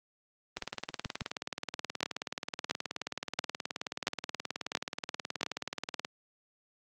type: two click trains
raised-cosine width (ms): 0.2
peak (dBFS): -10 / -17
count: 6 / 104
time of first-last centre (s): 2.03-5.431 / 0.57-6.049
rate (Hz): 1.47 / 18.8
effects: high-pass 150 Hz 12 dB/octave + Opus 32 kbps